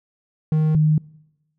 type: tone pair in turn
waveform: triangle / sine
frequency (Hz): 155.56 / 154.04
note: D#3 / D#3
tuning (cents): 0 / -17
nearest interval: unison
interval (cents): 17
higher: first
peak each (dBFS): -13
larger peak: neither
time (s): 0.52-0.75 / 0.75-0.98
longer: neither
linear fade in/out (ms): 2
effects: noise-tail reverb RT60 1.0 s tail -25 dB re dry